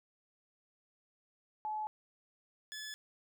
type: tone pair in turn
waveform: sine / 15% pulse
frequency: 857 / 1719.5 Hz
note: A5 / A6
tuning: -46 / -40 cents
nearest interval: octave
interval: 1206 cents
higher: second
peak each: -35 / -36 dBFS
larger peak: first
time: 1.65-1.87 / 2.72-2.94 s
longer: neither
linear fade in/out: 0 ms
effects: none